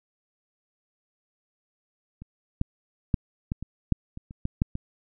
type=clicks; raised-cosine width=5 ms; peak=-28 / -12 / -9 / -15 / -22 / -8 / -25 / -29 / -15 / -9 / -19 dBFS; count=11; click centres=2.22 / 2.614 / 3.142 / 3.519 / 3.626 / 3.923 / 4.174 / 4.309 / 4.454 / 4.619 / 4.754 s; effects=none